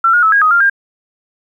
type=tone with pitch steps; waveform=sine; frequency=1348 / 1433 / 1302 / 1636 / 1253 / 1394 / 1603 Hz; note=E6 / F6 / E6 / G#6 / D#6 / F6 / G6; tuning=+38 / +44 / -22 / -26 / +12 / -4 / +38 cents; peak=-7 dBFS; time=0.04-0.698 s; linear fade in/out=5 ms; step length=94 ms; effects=8-bit